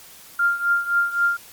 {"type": "tone with tremolo", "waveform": "sine", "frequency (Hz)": 1396.9, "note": "F6", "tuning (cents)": 0, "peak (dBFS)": -14, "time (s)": [0.39, 1.37], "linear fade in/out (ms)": 5, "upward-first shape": "triangle", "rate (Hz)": 3.8, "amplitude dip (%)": 85, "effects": ["white hiss -45 dBFS RMS until 1.52 s", "Opus 48 kbps"]}